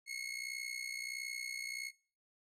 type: tone with amplitude modulation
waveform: sawtooth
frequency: 2176 Hz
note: C#7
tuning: 33 cents flat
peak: -33 dBFS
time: 0.06-1.92 s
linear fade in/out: 50 ms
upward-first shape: sine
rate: 61.5 Hz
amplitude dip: 75%
effects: noise-tail reverb RT60 0.4 s tail -20 dB re dry + low-pass 11000 Hz 12 dB/octave